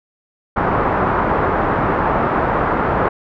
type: low-pass noise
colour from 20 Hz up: white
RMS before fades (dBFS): -17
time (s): 0.56-3.09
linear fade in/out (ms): 10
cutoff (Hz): 1300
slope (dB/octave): 24
effects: none